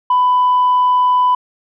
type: tone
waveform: sine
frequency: 997 Hz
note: B5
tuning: 16 cents sharp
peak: -8 dBFS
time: 0.1-1.35 s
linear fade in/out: 5 ms
effects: tanh soft clip ceiling -7 dBFS